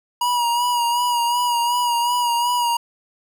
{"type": "tone with vibrato", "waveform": "square", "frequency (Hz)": 960, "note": "B5", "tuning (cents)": -49, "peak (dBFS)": -18, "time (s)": [0.21, 2.77], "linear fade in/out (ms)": 5, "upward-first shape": "sine", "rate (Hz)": 2.7, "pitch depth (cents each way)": 35, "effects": ["10-bit"]}